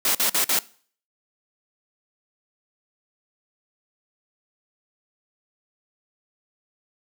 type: noise bursts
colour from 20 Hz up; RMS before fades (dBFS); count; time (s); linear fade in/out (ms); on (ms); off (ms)
white; -21; 4; 0.05-0.59; 2; 99; 48
effects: noise-tail reverb RT60 0.5 s tail -21 dB re dry + high-pass 200 Hz 12 dB/octave